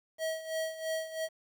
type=tone with tremolo; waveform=square; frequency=641 Hz; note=E5; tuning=49 cents flat; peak=-31 dBFS; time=0.18-1.29 s; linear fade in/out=50 ms; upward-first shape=sine; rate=3 Hz; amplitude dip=75%; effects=10-bit